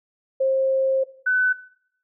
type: tone pair in turn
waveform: sine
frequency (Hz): 532 / 1504.7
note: C5 / F#6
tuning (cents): +29 / +29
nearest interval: octave + tritone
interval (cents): 1800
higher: second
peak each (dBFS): -17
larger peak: neither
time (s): 0.4-1.04 / 1.26-1.53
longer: first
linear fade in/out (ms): 10
effects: noise-tail reverb RT60 0.7 s tail -18 dB re dry